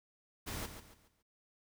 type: noise with echo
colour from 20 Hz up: pink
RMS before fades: -41 dBFS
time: 0.46-0.67 s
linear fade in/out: 20 ms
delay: 140 ms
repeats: 4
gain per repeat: -9 dB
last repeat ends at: 1.23 s
effects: none